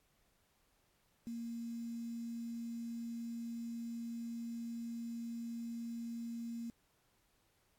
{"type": "tone with quantisation", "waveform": "sine", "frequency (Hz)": 232.7, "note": "A#3", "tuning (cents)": -3, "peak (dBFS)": -40, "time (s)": [1.27, 6.7], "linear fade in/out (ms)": 0, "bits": 10, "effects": ["pink hiss -75 dBFS RMS until 7.78 s", "AAC 64 kbps"]}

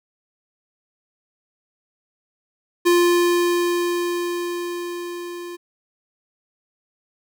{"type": "tone with level ramp", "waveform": "square", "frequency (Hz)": 349.2, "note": "F4", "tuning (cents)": 0, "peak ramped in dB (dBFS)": [-13, -32], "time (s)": [2.85, 5.57], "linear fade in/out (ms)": 20, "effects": []}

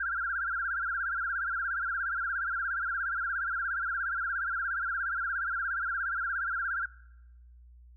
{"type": "tone with vibrato", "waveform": "sine", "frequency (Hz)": 1480, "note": "F#6", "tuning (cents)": 0, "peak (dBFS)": -29, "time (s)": [0, 6.86], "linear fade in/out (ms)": 5, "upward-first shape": "sine", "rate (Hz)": 17, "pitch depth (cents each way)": 160, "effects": ["noise-tail reverb RT60 1.0 s tail -23 dB re dry", "added 60 Hz sine -51 dBFS peak until 7.96 s"]}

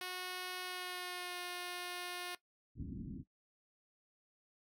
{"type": "tone with pitch glide", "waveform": "5% pulse", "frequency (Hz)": [365.1, 356.6], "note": ["F#4", "F4"], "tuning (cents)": [-23, 36], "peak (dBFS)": -30, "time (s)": [0.01, 2.35], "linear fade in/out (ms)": 2, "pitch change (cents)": -41, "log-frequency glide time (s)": [0.62, 1.4]}
{"type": "low-pass noise", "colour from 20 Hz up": "white", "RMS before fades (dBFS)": -45, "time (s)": [2.75, 3.24], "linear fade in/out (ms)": 50, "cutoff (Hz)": 290, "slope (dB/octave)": 48}
{"effects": ["noise-tail reverb RT60 0.1 s tail -17 dB re dry"]}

